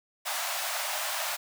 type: high-pass noise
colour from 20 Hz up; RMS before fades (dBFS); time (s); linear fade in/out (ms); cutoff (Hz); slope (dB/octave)
pink; -32; 0.25-1.37; 20; 590; 96
effects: none